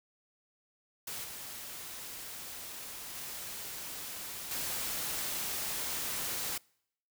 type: noise with level steps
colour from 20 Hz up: white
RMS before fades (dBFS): -40 / -44 / -42 / -36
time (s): 1.07-6.58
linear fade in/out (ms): 5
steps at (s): 1.24 / 3.15 / 4.51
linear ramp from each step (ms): 2
effects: noise-tail reverb RT60 0.7 s tail -26 dB re dry